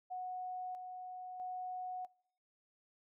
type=tone with tremolo; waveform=sine; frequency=735 Hz; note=F#5; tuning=12 cents flat; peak=-39 dBFS; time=0.1-2.07 s; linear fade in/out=20 ms; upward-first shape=square; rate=0.77 Hz; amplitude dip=40%; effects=noise-tail reverb RT60 0.8 s tail -26 dB re dry